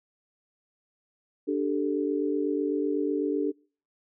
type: chord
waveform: sine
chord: D suspended fourth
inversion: none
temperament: equal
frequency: 293.7 / 392 / 440 Hz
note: D4 / G4 / A4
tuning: 0 / 0 / 0 cents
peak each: -27 / -30 / -30 dBFS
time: 1.47-3.52 s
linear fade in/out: 20 ms
effects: noise-tail reverb RT60 0.4 s tail -24 dB re dry